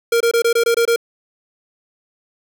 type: tone bursts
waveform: square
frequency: 466.2 Hz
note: A#4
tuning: in tune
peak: -13 dBFS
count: 8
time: 0.12-0.961 s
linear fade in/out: 5 ms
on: 85 ms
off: 23 ms
effects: none